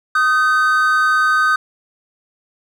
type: tone pair together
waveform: triangle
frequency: 1244.5 / 1533.8 Hz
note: D#6 / G6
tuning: 0 / -38 cents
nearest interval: major third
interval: 362 cents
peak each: -13 dBFS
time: 0.15-1.56 s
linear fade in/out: 5 ms
effects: none